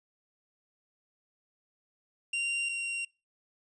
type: tone pair in turn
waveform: 45% pulse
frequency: 2770 / 2757 Hz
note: F7 / F7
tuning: -15 / -23 cents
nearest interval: unison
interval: 8 cents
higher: first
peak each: -29 / -32 dBFS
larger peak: first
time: 2.33-2.69 / 2.69-3.05 s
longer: neither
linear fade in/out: 5 ms
effects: noise-tail reverb RT60 0.3 s tail -26 dB re dry + resampled to 22050 Hz

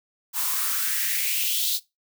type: noise with high-pass filter sweep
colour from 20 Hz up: blue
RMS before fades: -25 dBFS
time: 0.33-1.8 s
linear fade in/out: 50 ms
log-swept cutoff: 860 to 4000 Hz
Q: 4.1
effects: noise-tail reverb RT60 0.2 s tail -19 dB re dry

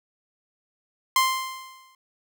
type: tone with exponential decay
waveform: sawtooth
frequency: 1046.5 Hz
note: C6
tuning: in tune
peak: -12 dBFS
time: 1.16-1.95 s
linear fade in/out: 2 ms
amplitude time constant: 170 ms
effects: none

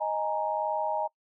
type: chord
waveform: sine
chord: D# suspended fourth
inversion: none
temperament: equal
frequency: 622.3 / 830.6 / 932.3 Hz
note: D#5 / G#5 / A#5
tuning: 0 / 0 / 0 cents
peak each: -31 dBFS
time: 0-1.08 s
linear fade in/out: 20 ms
effects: noise-tail reverb RT60 0.1 s tail -23 dB re dry

